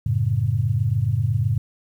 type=chord; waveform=sine; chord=F# minor; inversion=none; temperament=just; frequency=92.5 / 111 / 138.75 Hz; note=F#2 / A2 / C#3; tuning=0 / +16 / +2 cents; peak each=-25 / -20 / -24 dBFS; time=0.06-1.58 s; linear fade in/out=5 ms; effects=9-bit